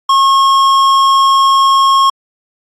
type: tone with tanh clipping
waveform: sine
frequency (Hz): 1085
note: C#6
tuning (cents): -37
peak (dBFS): -8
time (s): 0.09-2.1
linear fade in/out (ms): 5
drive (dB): 13
effects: AAC 64 kbps